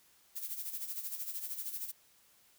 violet noise with tremolo, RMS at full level -38 dBFS, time 0.35-1.92 s, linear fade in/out 20 ms, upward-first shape sine, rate 13 Hz, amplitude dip 65%, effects white hiss -66 dBFS RMS until 2.58 s

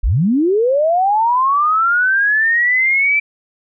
sine linear sweep, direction up, 30.87 to 2340 Hz, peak -11 dBFS, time 0.03-3.2 s, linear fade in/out 10 ms, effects none

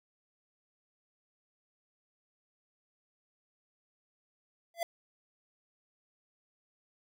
square tone with exponential growth, 678 Hz, E5, 49 cents sharp, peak -27 dBFS, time 4.74-4.83 s, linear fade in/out 2 ms, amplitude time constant 19 ms, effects none

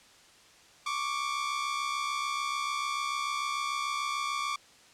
sawtooth tone pair together, 1107.9 / 1174.7 Hz, C#6 / D6, -1 / 0 cents, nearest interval minor second, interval 101 cents, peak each -31 / -28 dBFS, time 0.86-4.56 s, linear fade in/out 5 ms, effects white hiss -57 dBFS RMS until 4.93 s + low-pass 7000 Hz 12 dB/octave

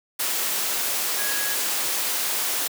sine tone in noise, 1661.2 Hz, G#6, in tune, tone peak -30 dBFS, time 1.18-1.55 s, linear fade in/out 10 ms, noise white, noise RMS -25 dBFS, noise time 0.19-2.68 s, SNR -8 dB, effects high-pass 300 Hz 12 dB/octave

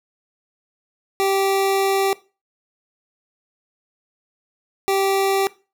25% pulse tone bursts at uneven times, 390 Hz, G4, 9 cents flat, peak -13 dBFS, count 2, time 1.2-2.13 / 4.88-5.47 s, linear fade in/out 0 ms, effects noise-tail reverb RT60 0.3 s tail -19 dB re dry

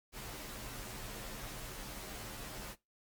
pink noise with comb filter, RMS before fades -45 dBFS, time 0.12-2.76 s, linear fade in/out 50 ms, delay 12 ms, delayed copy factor -0.95, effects noise-tail reverb RT60 0.2 s tail -20 dB re dry + MP3 96 kbps

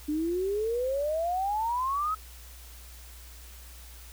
sine exponential sweep, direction up, 293.7 to 1299 Hz, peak -26 dBFS, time 0.08-2.15 s, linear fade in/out 10 ms, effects added 60 Hz sine -46 dBFS peak until 4.12 s + white hiss -51 dBFS RMS until 4.12 s

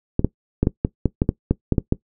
clicks, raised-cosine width 3 ms, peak -3 dBFS, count 12, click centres 0.194 / 0.246 / 0.63 / 0.671 / 0.849 / 1.057 / 1.219 / 1.291 / 1.51 / 1.723 / 1.782 / 1.924 s, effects noise-tail reverb RT60 0.1 s tail -19 dB re dry

